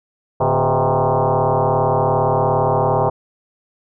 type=tone with frequency modulation; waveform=sine; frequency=149.7 Hz; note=D3; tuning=33 cents sharp; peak=-13 dBFS; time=0.4-3.1 s; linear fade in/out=10 ms; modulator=131 Hz; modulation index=6.8; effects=none